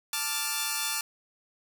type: chord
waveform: 5% pulse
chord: D minor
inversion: second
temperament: equal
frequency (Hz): 880 / 1174.7 / 1396.9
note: A5 / D6 / F6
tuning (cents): 0 / 0 / 0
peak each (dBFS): -21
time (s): 0.13-1.01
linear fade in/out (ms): 2
effects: none